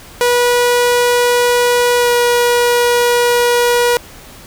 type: tone with pitch glide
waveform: sawtooth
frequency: 486.1 to 482.2 Hz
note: B4 to B4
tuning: -28 to -41 cents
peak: -6 dBFS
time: 0.21-3.97 s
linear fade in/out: 0 ms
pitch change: -13 cents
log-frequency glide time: 1.98-2.09 s
effects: pink hiss -37 dBFS RMS until 4.46 s